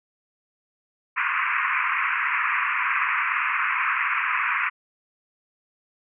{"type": "band-pass noise", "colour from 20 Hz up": "pink", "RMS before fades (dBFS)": -24, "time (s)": [1.16, 4.7], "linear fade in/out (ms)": 20, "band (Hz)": [1000, 2600], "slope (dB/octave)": 96, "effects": []}